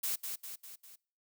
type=noise with echo; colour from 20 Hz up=blue; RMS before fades=-34 dBFS; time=0.03-0.16 s; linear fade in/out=10 ms; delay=200 ms; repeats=4; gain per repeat=-5 dB; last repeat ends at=0.96 s; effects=noise-tail reverb RT60 0.5 s tail -26 dB re dry